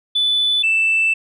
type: tone pair in turn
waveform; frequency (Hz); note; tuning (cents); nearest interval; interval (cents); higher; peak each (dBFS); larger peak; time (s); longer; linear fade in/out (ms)
sine; 3486 / 2651; A7 / E7; -17 / +9; perfect fourth; 474; first; -13 / -12; second; 0.15-0.63 / 0.63-1.14; second; 10
effects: tanh soft clip ceiling -10 dBFS